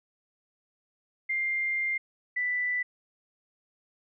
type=tone pair in turn; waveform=sine; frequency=2100 / 1981.4 Hz; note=C7 / B6; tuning=+6 / +5 cents; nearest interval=minor second; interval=101 cents; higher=first; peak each=-26 dBFS; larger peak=neither; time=1.29-1.98 / 2.36-2.83 s; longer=first; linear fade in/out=10 ms; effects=none